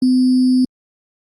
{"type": "tone with sample-and-hold", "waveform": "sine", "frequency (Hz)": 254.6, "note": "C4", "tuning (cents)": -47, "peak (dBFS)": -10, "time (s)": [0.02, 0.65], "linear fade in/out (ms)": 5, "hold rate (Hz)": 4900, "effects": ["low-pass 8000 Hz 12 dB/octave", "Opus 24 kbps"]}